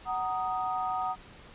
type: chord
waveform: sine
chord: D# minor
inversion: first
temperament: just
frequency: 746.7 / 933.4 / 1244.5 Hz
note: F#5 / A#5 / D#6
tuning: +16 / +2 / 0 cents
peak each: -31 / -36 / -33 dBFS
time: 0.05-1.16 s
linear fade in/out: 50 ms
effects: pink hiss -51 dBFS RMS until 1.54 s + resampled to 8000 Hz